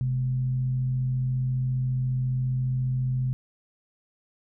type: tone with frequency modulation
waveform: sine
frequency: 128.6 Hz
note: C3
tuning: 30 cents flat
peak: -23 dBFS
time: 0.01-3.33 s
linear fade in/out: 0 ms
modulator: 85.4 Hz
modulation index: 0.24
effects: none